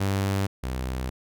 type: tone pair in turn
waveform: sawtooth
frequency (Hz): 98 / 64.01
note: G2 / C2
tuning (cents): 0 / -37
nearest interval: perfect fifth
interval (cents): 737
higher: first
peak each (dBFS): -19 / -24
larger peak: first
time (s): 0-0.47 / 0.63-1.1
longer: neither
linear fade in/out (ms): 10
effects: none